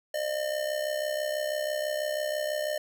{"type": "tone with amplitude modulation", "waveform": "square", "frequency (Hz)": 605, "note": "D#5", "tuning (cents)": -49, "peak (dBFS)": -26, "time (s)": [0.14, 2.78], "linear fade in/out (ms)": 5, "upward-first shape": "sine", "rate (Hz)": 66.1, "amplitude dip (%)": 65, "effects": ["11-bit"]}